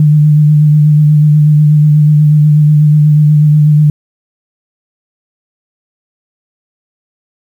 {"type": "tone with vibrato", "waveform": "sine", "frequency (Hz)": 150.4, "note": "D3", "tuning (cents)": 42, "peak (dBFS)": -3, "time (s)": [0, 3.9], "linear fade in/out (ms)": 2, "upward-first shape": "sine", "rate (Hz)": 8.2, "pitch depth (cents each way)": 24, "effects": ["7-bit"]}